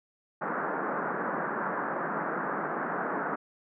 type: band-pass noise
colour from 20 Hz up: white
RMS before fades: -32 dBFS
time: 0.41-3.36 s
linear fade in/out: 10 ms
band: 160 to 1600 Hz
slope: 48 dB/octave
effects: none